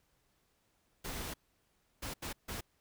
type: noise bursts at uneven times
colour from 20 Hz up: pink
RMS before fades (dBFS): -41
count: 4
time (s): 1.04-1.34 / 2.02-2.14 / 2.22-2.33 / 2.48-2.61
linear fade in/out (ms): 10
effects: pink hiss -75 dBFS RMS until 2.8 s